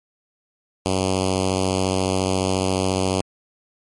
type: tone with notch filter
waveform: 5% pulse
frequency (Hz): 94.3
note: F#2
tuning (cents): +33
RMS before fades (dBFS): -21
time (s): 0.86-3.21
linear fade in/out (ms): 0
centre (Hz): 1500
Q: 0.63
effects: MP3 48 kbps